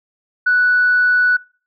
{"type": "tone", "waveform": "sine", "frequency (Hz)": 1480, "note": "F#6", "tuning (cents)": 0, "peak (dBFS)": -10, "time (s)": [0.46, 1.37], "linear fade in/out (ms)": 10, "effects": ["noise-tail reverb RT60 0.4 s tail -25 dB re dry", "tanh soft clip ceiling -6 dBFS"]}